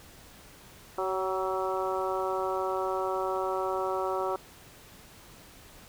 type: harmonic tone with a mistuned harmonic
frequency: 188.8 Hz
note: F#3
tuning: 35 cents sharp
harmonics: 2 / 3 / 4 / 5 / 6 / 7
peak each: -32 / -34 / -35 / -36 / -37 / -37 dBFS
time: 0.98-4.36 s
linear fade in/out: 2 ms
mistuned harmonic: 3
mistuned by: -19 cents
effects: pink hiss -52 dBFS RMS until 5.88 s